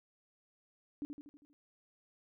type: tone with echo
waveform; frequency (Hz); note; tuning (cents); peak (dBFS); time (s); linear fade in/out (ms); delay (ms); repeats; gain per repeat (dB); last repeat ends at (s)
sine; 290; D4; -22; -36; 1.02-1.05; 0; 80; 6; -5; 1.53
effects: none